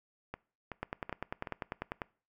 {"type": "two click trains", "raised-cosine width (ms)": 0.5, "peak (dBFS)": [-20, -24], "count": [13, 4], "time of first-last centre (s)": [[0.83, 2.018], [0.34, 1.472]], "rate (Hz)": [10.1, 2.65], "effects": ["noise-tail reverb RT60 0.4 s tail -23 dB re dry"]}